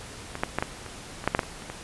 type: clicks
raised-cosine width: 0.5 ms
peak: -17 / -8 / -9 / -10 / -23 / -21 / -6 / -6 / -7 / -23 / -27 / -20 dBFS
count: 12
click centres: 0.354 / 0.435 / 0.586 / 0.625 / 0.863 / 1.241 / 1.276 / 1.349 / 1.392 / 1.433 / 1.622 / 1.7 s
effects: pink hiss -42 dBFS RMS until 1.83 s + resampled to 24000 Hz

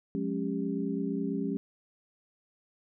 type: tone cluster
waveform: sine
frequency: 180 / 209.1 / 274.9 / 397.4 Hz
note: F#3 / G#3 / C#4 / G4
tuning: -47 / +12 / -14 / +24 cents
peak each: -35 / -34 / -33 / -37 dBFS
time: 0.15-1.57 s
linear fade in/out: 0 ms
effects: none

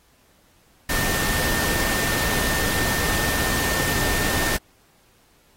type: tone in noise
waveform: sine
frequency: 1810 Hz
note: A6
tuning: 48 cents sharp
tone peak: -27 dBFS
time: 0.89-4.57 s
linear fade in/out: 5 ms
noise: pink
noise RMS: -24 dBFS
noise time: 0.89-4.57 s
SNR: -6 dB
effects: pink hiss -59 dBFS RMS until 5.56 s + AAC 48 kbps

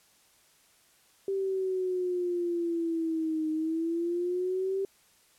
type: exponential two-way sweep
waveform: sine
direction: down then up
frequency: 392 to 311.1 to 392 Hz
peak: -27 dBFS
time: 1.28-4.85 s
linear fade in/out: 2 ms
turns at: 3.5 s
effects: white hiss -63 dBFS RMS until 5.38 s + low-pass 12000 Hz 12 dB/octave

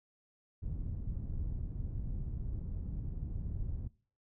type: low-pass noise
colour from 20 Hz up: pink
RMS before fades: -38 dBFS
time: 0.62-3.88 s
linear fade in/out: 10 ms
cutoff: 120 Hz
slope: 12 dB/octave
effects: noise-tail reverb RT60 0.4 s tail -20 dB re dry

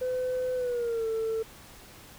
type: tone with pitch glide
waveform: sine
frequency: 507 to 446.5 Hz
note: B4 to A4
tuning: +45 to +25 cents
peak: -25 dBFS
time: 0.01-1.43 s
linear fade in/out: 10 ms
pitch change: -220 cents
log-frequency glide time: 0.55-1.07 s
effects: tanh soft clip ceiling -25 dBFS + pink hiss -50 dBFS RMS until 2.18 s

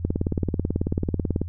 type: click train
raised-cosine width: 3 ms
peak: -10 dBFS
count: 26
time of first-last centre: 0.05-1.416 s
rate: 18.3 Hz
effects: added 86 Hz sine -30 dBFS peak until 1.48 s

